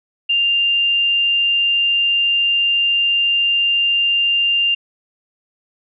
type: tone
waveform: sine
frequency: 2794 Hz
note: F7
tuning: in tune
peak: -13 dBFS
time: 0.29-4.75 s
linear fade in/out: 10 ms
effects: none